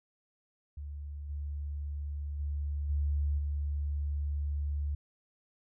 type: tone with level steps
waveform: sine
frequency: 72.6 Hz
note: D2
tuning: 19 cents flat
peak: -38 / -34 / -31 / -27 / -30 dBFS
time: 0.77-4.95 s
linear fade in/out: 5 ms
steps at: 1.29 / 2.39 / 2.89 / 3.38 s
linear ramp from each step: 10 ms
effects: none